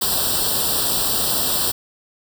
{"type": "noise with comb filter", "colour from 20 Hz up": "white", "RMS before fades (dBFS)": -20, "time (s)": [0.01, 1.72], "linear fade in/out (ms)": 10, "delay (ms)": 0.23, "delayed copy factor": 0.95, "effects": []}